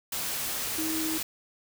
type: tone in noise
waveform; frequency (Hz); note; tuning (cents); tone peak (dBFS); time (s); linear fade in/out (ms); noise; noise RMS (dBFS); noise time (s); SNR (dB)
sine; 317.6; D#4; +36; -30; 0.78-1.18; 5; white; -32; 0.12-1.23; -1
effects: none